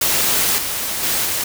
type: noise with level steps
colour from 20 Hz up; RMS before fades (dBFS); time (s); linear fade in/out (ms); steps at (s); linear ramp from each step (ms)
white; -17 / -23 / -19 / -21; 0.01-1.44; 5; 0.58 / 1.03 / 1.25; 2
effects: none